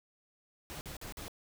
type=noise bursts; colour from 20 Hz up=pink; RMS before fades=-44 dBFS; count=4; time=0.7-1.281 s; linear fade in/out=0 ms; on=110 ms; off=47 ms; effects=none